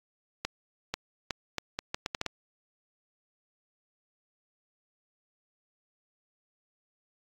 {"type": "accelerating click train", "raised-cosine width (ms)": 0.2, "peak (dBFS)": -13, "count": 10, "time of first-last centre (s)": [0.45, 2.263], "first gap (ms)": 490, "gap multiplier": 0.75, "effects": ["AAC 64 kbps"]}